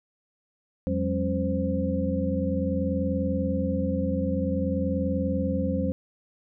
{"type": "tone cluster", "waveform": "sine", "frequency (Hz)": [85.2, 181.3, 201.8, 271.6, 520], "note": ["F2", "F#3", "G#3", "C#4", "C5"], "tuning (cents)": [-42, -35, -49, -35, -11], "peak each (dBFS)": -30, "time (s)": [0.87, 5.92], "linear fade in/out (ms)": 0, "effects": []}